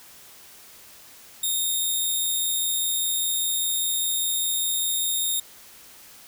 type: tone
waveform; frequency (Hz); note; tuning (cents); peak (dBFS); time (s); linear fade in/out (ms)
10% pulse; 3685; A#7; -21; -15; 1.43-5.4; 5
effects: white hiss -48 dBFS RMS until 6.27 s